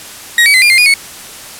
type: tone with pitch steps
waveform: 35% pulse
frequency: 1889 / 2274 / 2045 / 2406 / 2103 / 2452 / 2211 Hz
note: A#6 / C#7 / C7 / D7 / C7 / D#7 / C#7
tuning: +22 / +44 / -40 / +41 / +8 / -26 / -5 cents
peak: -3 dBFS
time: 0.38-0.94 s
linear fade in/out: 2 ms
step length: 80 ms
effects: white hiss -30 dBFS RMS until 1.59 s + low-pass 12000 Hz 12 dB/octave